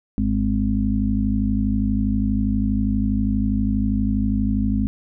harmonic tone, 52.4 Hz, G#1, 16 cents sharp, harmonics 1 / 2 / 4 / 5, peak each -23 / -26 / -21 / -24 dBFS, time 0.18-4.87 s, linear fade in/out 0 ms, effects none

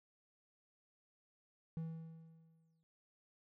triangle tone with exponential decay, 162.6 Hz, E3, 23 cents flat, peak -36 dBFS, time 1.77-2.83 s, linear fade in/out 0 ms, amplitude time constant 230 ms, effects none

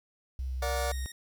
sine tone with vibrato, 64.5 Hz, C2, 24 cents flat, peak -31 dBFS, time 0.39-1.06 s, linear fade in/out 0 ms, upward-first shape triangle, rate 4.2 Hz, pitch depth 17 cents each way
sawtooth chord, Bb augmented, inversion none, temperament just, 466.2 / 582.7 / 728.4 Hz, Bb4 / D5 / F#5, 0 / -14 / -27 cents, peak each -34 / -29 / -31 dBFS, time 0.62-0.92 s, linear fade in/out 5 ms
10% pulse tone, 1864.7 Hz, A#6, in tune, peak -33 dBFS, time 0.76-1.12 s, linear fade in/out 5 ms
effects 10-bit

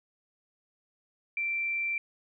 sine tone, 2349 Hz, D7, in tune, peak -28 dBFS, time 1.37-1.98 s, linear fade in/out 2 ms, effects none

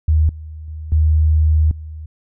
sine tone with level steps, 77.78 Hz, D#2, in tune, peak -10 / -29 / -26 / -10 / -28 dBFS, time 0.08-2.06 s, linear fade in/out 5 ms, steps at 0.29 / 0.68 / 0.92 / 1.71 s, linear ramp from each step 2 ms, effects none

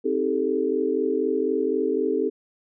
sine chord, A half-diminished seventh, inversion first, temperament just, 264 / 316.8 / 396 / 440 Hz, C4 / Eb4 / G4 / A4, +16 / +31 / +18 / 0 cents, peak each -28 / -28 / -25 / -25 dBFS, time 0.04-2.3 s, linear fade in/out 20 ms, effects none

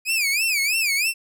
sawtooth tone with vibrato, 2430 Hz, D#7, 42 cents flat, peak -16 dBFS, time 0.05-1.14 s, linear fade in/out 50 ms, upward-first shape sine, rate 3.1 Hz, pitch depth 190 cents each way, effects none

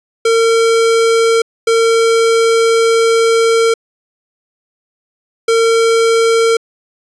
square tone bursts at uneven times, 456 Hz, A#4, 38 cents flat, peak -9 dBFS, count 3, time 0.25-1.42 / 1.67-3.74 / 5.48-6.57 s, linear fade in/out 5 ms, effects resampled to 22050 Hz + 8-bit

